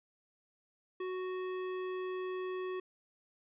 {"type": "tone with hard clipping", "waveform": "sine", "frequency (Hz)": 370, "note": "F#4", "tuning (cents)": 0, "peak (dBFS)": -38, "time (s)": [1, 2.8], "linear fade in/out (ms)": 5, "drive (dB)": 16, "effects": ["resampled to 8000 Hz"]}